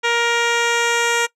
10% pulse tone with low-pass filter sweep, 470 Hz, A#4, 14 cents sharp, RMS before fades -18 dBFS, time 0.03-1.27 s, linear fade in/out 20 ms, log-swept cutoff 4600 to 8000 Hz, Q 1.2, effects noise-tail reverb RT60 0.1 s tail -21 dB re dry

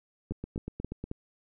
two click trains, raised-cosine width 3 ms, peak -23 / -21 dBFS, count 7 / 4, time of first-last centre 0.32-1.04 / 0.31-1.114 s, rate 8.33 / 3.73 Hz, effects none

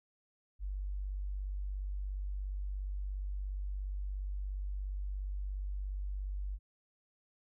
sine tone, 48.54 Hz, G1, 16 cents flat, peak -35 dBFS, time 0.59-6.59 s, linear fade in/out 50 ms, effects none

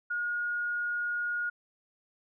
sine tone, 1436 Hz, F6, 48 cents sharp, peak -29 dBFS, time 0.1-1.5 s, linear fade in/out 10 ms, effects none

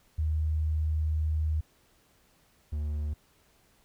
sine / triangle tone pair in turn, 77.78 / 74.94 Hz, D#2 / D2, 0 / +36 cents, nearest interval minor second, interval 64 cents, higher first, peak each -25 / -27 dBFS, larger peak first, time 0.18-1.61 / 2.72-3.14 s, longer first, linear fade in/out 10 ms, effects pink hiss -65 dBFS RMS until 3.84 s

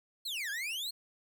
40% pulse exponential two-way sweep, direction down then up, 4378 to 1584 to 4378 Hz, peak -34 dBFS, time 0.25-0.91 s, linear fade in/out 10 ms, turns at 0.5 s, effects none

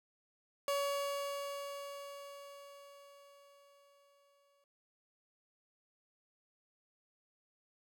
30% pulse tone with exponential decay, 564 Hz, C#5, 30 cents sharp, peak -29 dBFS, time 0.68-4.64 s, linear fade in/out 1 ms, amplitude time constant 860 ms, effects none

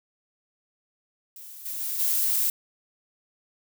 violet noise with level steps, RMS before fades -43 / -33 / -30 / -24 dBFS, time 1.36-2.5 s, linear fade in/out 2 ms, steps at 1.65 / 1.8 / 1.99 s, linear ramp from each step 10 ms, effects none

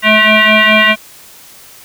sine tone with frequency modulation, 213.1 Hz, G#3, 45 cents sharp, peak -5 dBFS, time 0.02-0.96 s, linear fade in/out 50 ms, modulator 431 Hz, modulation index 6.4, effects white hiss -38 dBFS RMS until 1.84 s

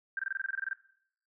sine tone bursts, 1574 Hz, G6, 7 cents sharp, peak -30 dBFS, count 13, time 0.17-0.732 s, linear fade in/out 2 ms, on 22 ms, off 23 ms, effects noise-tail reverb RT60 0.7 s tail -19 dB re dry

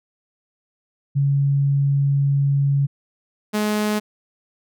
sine / sawtooth tone pair in turn, 140 / 211.2 Hz, C#3 / G#3, +18 / +29 cents, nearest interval perfect fifth, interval 711 cents, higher second, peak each -15 dBFS, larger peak neither, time 1.15-2.87 / 3.53-4 s, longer first, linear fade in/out 20 ms, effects none

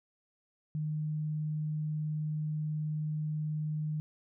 sine tone, 153.1 Hz, D#3, 28 cents flat, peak -31 dBFS, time 0.75-4 s, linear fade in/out 0 ms, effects none

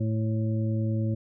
harmonic tone, 110 Hz, A2, in tune, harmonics 1 / 2 / 3 / 5, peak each -25 / -31 / -35 / -39 dBFS, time 0-1.15 s, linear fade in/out 10 ms, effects none

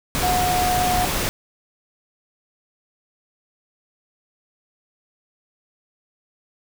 sine tone in noise, 726 Hz, F#5, 33 cents flat, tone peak -19 dBFS, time 0.23-1.05 s, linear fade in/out 0 ms, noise pink, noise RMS -23 dBFS, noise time 0.15-1.29 s, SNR +1 dB, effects none

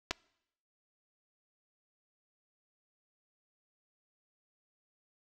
clicks, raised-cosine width 0.2 ms, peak -15 dBFS, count 2, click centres 0.109 / 0.112 s, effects noise-tail reverb RT60 0.8 s tail -24 dB re dry

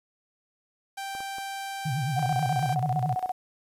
sawtooth tone, 784 Hz, G5, in tune, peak -29 dBFS, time 0.97-2.75 s, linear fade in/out 10 ms
clicks, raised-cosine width 1 ms, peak -30 dBFS, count 4, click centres 1.151 / 1.205 / 1.384 / 2.328 s
sine tone with vibrato, 138.59 Hz, C#3, in tune, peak -26 dBFS, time 1.85-3.15 s, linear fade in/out 10 ms, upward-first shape triangle, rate 9.2 Hz, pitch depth 280 cents each way
sine tone with tremolo, 740 Hz, F#5, in tune, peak -24 dBFS, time 2.16-3.32 s, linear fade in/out 10 ms, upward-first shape square, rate 15 Hz, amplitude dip 80%
effects resampled to 32000 Hz + 9-bit

